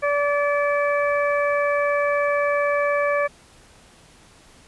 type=harmonic tone; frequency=577 Hz; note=D5; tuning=31 cents flat; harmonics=1 / 2 / 3 / 4; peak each=-20 / -25 / -27 / -29 dBFS; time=0.02-3.28 s; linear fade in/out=20 ms; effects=pink hiss -51 dBFS RMS until 4.67 s + resampled to 24000 Hz